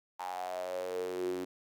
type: tone with high-pass filter sweep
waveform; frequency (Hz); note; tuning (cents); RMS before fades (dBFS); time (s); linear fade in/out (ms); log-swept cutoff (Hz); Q
sawtooth; 91.3; F#2; -23; -37; 0.19-1.45; 10; 880 to 310; 9.4
effects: none